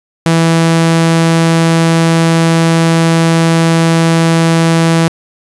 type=tone; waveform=sawtooth; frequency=164.81 Hz; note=E3; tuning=in tune; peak=-3 dBFS; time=0.26-5.08 s; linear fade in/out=0 ms; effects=resampled to 24000 Hz + 7-bit